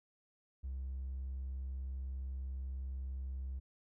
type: tone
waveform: triangle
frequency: 65.8 Hz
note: C2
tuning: 10 cents sharp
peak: -35 dBFS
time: 0.63-3.6 s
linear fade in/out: 20 ms
effects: tanh soft clip ceiling -35 dBFS